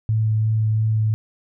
sine tone with vibrato, 109.4 Hz, A2, 9 cents flat, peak -16 dBFS, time 0.09-1.14 s, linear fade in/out 0 ms, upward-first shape sine, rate 2.9 Hz, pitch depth 10 cents each way, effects none

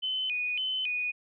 sine tone with vibrato, 2744 Hz, F7, 31 cents flat, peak -28 dBFS, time 0.02-1.12 s, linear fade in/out 20 ms, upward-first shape square, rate 1.8 Hz, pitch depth 180 cents each way, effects none

